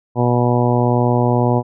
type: harmonic tone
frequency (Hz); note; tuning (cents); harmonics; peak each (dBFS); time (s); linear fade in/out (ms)
121.9; B2; -22; 1 / 2 / 3 / 4 / 5 / 6 / 7 / 8; -16 / -19 / -21 / -22 / -23 / -24 / -24 / -25; 0.15-1.63; 50
effects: none